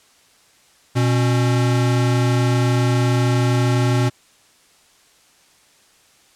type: tone pair together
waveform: square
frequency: 121.7 / 273.2 Hz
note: B2 / C#4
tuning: -25 / -25 cents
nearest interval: octave + major second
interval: 1400 cents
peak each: -16 / -24 dBFS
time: 0.95-4.1 s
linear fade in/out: 20 ms
effects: white hiss -54 dBFS RMS until 6.35 s + low-pass 9000 Hz 12 dB/octave